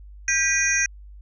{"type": "tone cluster", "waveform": "sine", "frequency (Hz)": [1592, 1952, 2446, 5730, 6330], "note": ["G6", "B6", "D#7", "F8", "G8"], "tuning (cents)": [26, -21, -30, 44, 16], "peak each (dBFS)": -25, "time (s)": [0.28, 0.86], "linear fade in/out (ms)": 2, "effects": ["added 50 Hz sine -40 dBFS peak until 1.21 s"]}